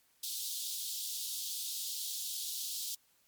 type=high-pass noise; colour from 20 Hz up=pink; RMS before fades=-39 dBFS; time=0.23-2.95 s; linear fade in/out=5 ms; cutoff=3400 Hz; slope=48 dB/octave; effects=white hiss -70 dBFS RMS until 3.27 s + MP3 96 kbps